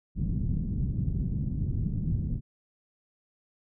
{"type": "low-pass noise", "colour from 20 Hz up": "white", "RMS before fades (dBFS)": -29, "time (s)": [0.15, 2.41], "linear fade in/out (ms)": 50, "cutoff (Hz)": 180, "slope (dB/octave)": 24, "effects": []}